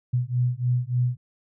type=beating tone pair; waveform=sine; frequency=122.1 / 125.5 Hz; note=B2 / B2; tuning=-19 / +28 cents; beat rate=3.4 Hz; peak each=-24 dBFS; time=0.13-1.17 s; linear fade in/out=10 ms; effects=none